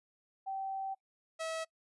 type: tone pair in turn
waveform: sine / sawtooth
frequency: 774 / 646.6 Hz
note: G5 / E5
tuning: -22 / -34 cents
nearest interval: minor third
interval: 312 cents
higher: first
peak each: -35 / -32 dBFS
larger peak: second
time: 0.46-0.95 / 1.39-1.65 s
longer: first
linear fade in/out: 20 ms
effects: noise-tail reverb RT60 0.1 s tail -24 dB re dry + resampled to 24000 Hz